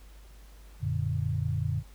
sine chord, Gb augmented, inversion none, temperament equal with one note detuned, 90.96 / 116.54 / 146.83 Hz, Gb2 / Bb2 / D3, -29 / 0 / 0 cents, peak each -31 dBFS, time 0.8-1.83 s, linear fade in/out 50 ms, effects added 50 Hz sine -48 dBFS peak until 1.94 s + pink hiss -59 dBFS RMS until 1.94 s

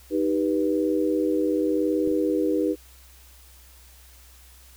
sine chord, Eb augmented, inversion none, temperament equal with one note detuned, 311.1 / 392 / 489.3 Hz, Eb4 / G4 / B4, 0 / 0 / -16 cents, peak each -23 / -26 / -26 dBFS, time 0.1-2.76 s, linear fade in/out 50 ms
clicks, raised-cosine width 3 ms, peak -25 / -34 / -35 dBFS, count 3, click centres 2.075 / 2.115 / 2.296 s
effects added 63 Hz sine -50 dBFS peak until 4.76 s + white hiss -53 dBFS RMS until 4.76 s

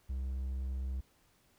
triangle tone, 65.41 Hz, C2, in tune, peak -32 dBFS, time 0.09-1.01 s, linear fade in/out 10 ms, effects pink hiss -69 dBFS RMS until 1.58 s

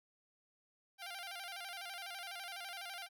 10% pulse tone with vibrato, 740 Hz, F#5, in tune, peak -36 dBFS, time 0.98-3.09 s, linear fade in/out 50 ms, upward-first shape square, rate 12 Hz, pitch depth 98 cents each way, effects none

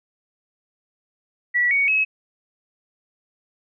sine tone with pitch steps, 1946 / 2235 / 2568 Hz, B6 / C#7 / E7, -26 / +14 / -46 cents, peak -16 dBFS, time 1.54-2.05 s, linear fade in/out 20 ms, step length 170 ms, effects none

